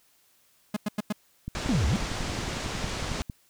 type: tone bursts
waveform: 45% pulse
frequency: 209.8 Hz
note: G#3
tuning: 18 cents sharp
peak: -25 dBFS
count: 4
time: 0.74-1.126 s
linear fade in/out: 5 ms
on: 26 ms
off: 94 ms
type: click train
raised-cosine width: 5 ms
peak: -21 dBFS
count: 21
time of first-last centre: 1.48-3.298 s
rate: 11 Hz
type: low-pass noise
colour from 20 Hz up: pink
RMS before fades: -33 dBFS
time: 1.55-3.22 s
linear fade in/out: 0 ms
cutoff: 7400 Hz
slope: 24 dB/octave
type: exponential two-way sweep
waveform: triangle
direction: down then up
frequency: 293.7 to 61.74 to 235.1 Hz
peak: -20 dBFS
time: 1.69-1.96 s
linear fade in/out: 0 ms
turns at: 1.87 s
effects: white hiss -64 dBFS RMS until 3.49 s